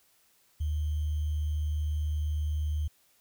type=tone with sample-and-hold; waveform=sine; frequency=76 Hz; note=D#2; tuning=40 cents flat; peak=-27 dBFS; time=0.6-2.88 s; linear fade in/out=10 ms; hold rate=3150 Hz; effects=white hiss -66 dBFS RMS until 3.2 s